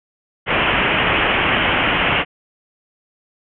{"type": "low-pass noise", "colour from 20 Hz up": "white", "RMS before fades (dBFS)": -17, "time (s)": [0.46, 2.25], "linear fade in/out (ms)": 50, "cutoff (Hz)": 3100, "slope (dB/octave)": 96, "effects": []}